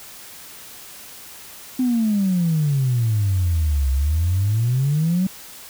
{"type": "exponential two-way sweep", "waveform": "sine", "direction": "down then up", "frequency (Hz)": [260, 65.41, 192.7], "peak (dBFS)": -15, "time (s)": [1.79, 5.27], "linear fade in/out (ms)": 5, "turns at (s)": 3.91, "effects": ["tanh soft clip ceiling -12 dBFS", "white hiss -40 dBFS RMS until 5.69 s"]}